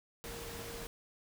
sine tone in noise, 465.9 Hz, A#4, 1 cent flat, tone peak -48 dBFS, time 0.24-0.87 s, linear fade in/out 0 ms, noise pink, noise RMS -45 dBFS, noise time 0.24-0.87 s, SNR -6 dB, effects none

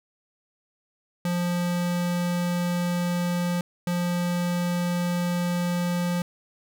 square tone bursts at uneven times, 175.6 Hz, F3, 10 cents sharp, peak -24 dBFS, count 2, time 1.25-3.61 / 3.87-6.22 s, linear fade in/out 2 ms, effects none

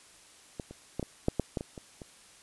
clicks, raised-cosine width 2 ms, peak -22 / -30 / -18 / -21 / -11 / -13 / -17 / -23 / -28 / -29 dBFS, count 10, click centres 0.598 / 0.71 / 0.996 / 1.028 / 1.284 / 1.397 / 1.572 / 1.609 / 1.778 / 2.018 s, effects white hiss -56 dBFS RMS until 2.42 s + resampled to 24000 Hz

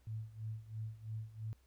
sine tone with tremolo, 110 Hz, A2, in tune, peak -38 dBFS, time 0.07-1.53 s, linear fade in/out 0 ms, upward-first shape sine, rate 3 Hz, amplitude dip 85%, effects added 64 Hz sine -66 dBFS peak until 1.66 s + pink hiss -75 dBFS RMS until 1.66 s

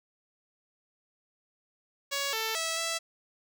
5% pulse tone with pitch steps, 559 / 444.1 / 653 / 661 Hz, C#5 / A4 / E5 / E5, +14 / +16 / -17 / +5 cents, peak -18 dBFS, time 2.11-2.99 s, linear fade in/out 20 ms, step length 220 ms, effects none

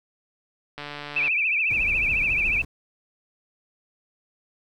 click train, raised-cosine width 0.3 ms, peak -19 dBFS, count 74, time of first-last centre 0.78-1.28 s, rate 146 Hz
sine tone with vibrato, 2489 Hz, D#7, in tune, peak -20 dBFS, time 1.16-2.62 s, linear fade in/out 5 ms, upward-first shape triangle, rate 14 Hz, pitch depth 150 cents each way
brown noise with tremolo, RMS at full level -33 dBFS, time 1.7-2.65 s, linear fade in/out 5 ms, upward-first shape sine, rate 12 Hz, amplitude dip 25%
effects none

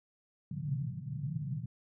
pink band-pass noise, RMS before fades -37 dBFS, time 0.51-1.66 s, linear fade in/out 5 ms, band 120 to 160 Hz, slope 48 dB/octave, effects none

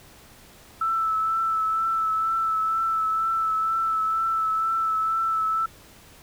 sine tone with vibrato, 1318.5 Hz, E6, in tune, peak -21 dBFS, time 0.81-5.66 s, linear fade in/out 5 ms, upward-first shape triangle, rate 2.1 Hz, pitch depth 25 cents each way, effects pink hiss -50 dBFS RMS until 6.22 s

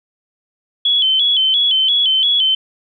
sine tone with vibrato, 3219 Hz, G7, 45 cents sharp, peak -11 dBFS, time 0.85-2.55 s, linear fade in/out 5 ms, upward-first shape square, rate 2.9 Hz, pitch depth 78 cents each way, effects none

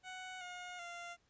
15% pulse tone with pitch steps, 743 / 717.7 / 693.2 Hz, F#5 / F5 / F5, +7 / +47 / -13 cents, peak -39 dBFS, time 0.03-1.17 s, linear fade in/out 50 ms, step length 380 ms, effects pink hiss -75 dBFS RMS until 1.29 s + resampled to 16000 Hz

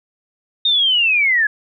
sine linear sweep, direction down, 3707 to 1661.2 Hz, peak -12 dBFS, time 0.65-1.47 s, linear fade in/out 5 ms, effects none

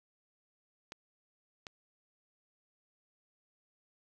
clicks, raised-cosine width 0.2 ms, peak -26 dBFS, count 2, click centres 0.921 / 1.668 s, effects none

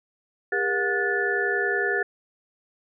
sine tone cluster, 401.3 / 472 / 721 / 1455 / 1745 Hz, G4 / A#4 / F#5 / F#6 / A6, +41 / +22 / -45 / -29 / -15 cents, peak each -27 / -31 / -33 / -29 / -25 dBFS, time 0.52-2.03 s, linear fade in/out 5 ms, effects none

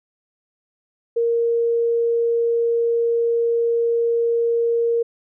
sine tone, 466.2 Hz, A#4, in tune, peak -16 dBFS, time 1.16-5.03 s, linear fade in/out 10 ms, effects none

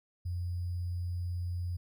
sine tone with sample-and-hold, 88.2 Hz, F2, 18 cents sharp, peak -32 dBFS, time 0.25-1.77 s, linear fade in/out 10 ms, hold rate 4900 Hz, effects none

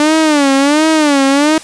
sawtooth tone with vibrato, 293.7 Hz, D4, in tune, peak -4 dBFS, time 0-1.58 s, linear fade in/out 2 ms, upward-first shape sine, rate 1.4 Hz, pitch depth 140 cents each way, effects white hiss -32 dBFS RMS until 1.63 s + resampled to 22050 Hz

